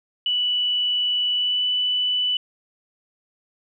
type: tone with pitch glide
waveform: sine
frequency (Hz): 2960 to 2982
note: F#7 to F#7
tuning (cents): 0 to +13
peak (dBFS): -19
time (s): 0.26-2.37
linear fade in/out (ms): 2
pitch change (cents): +13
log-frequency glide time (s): 1.34-1.64
effects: none